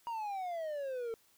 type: exponential sweep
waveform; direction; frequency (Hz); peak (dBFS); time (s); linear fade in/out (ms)
triangle; down; 954 to 446.8; -34; 0.07-1.14; 0
effects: white hiss -68 dBFS RMS until 1.37 s